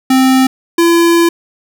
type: tone pair in turn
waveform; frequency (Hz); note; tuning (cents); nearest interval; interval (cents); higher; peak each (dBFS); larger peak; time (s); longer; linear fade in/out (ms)
square; 261.6 / 338.5; C4 / E4; 0 / +46; major third; 446; second; -7; neither; 0.1-0.47 / 0.78-1.29; second; 5
effects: none